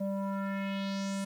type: tone with low-pass filter sweep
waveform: square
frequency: 196 Hz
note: G3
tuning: in tune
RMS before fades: -34 dBFS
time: 0-1.25 s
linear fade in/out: 10 ms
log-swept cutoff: 540 to 9800 Hz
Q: 2.4
effects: 10-bit